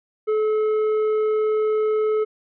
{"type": "tone with tanh clipping", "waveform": "sine", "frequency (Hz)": 430.8, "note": "A4", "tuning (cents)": -37, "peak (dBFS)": -19, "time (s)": [0.27, 2.25], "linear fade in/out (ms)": 20, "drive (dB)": 7, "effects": []}